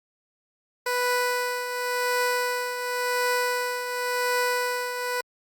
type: tone with tremolo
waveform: 15% pulse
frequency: 493.9 Hz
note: B4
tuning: in tune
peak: -15 dBFS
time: 0.86-5.21 s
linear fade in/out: 5 ms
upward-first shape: triangle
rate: 0.92 Hz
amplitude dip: 60%
effects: Opus 48 kbps